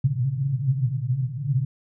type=band-pass noise; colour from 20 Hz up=pink; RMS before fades=-24 dBFS; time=0.04-1.65 s; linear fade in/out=5 ms; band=120 to 140 Hz; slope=96 dB/octave; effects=none